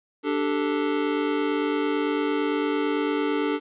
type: chord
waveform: square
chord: D suspended fourth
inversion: none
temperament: just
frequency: 293.7 / 391.6 / 440.5 Hz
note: D4 / G4 / A4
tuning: 0 / -2 / +2 cents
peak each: -26 / -30 / -28 dBFS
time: 0.23-3.6 s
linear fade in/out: 50 ms
effects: resampled to 8000 Hz + 10-bit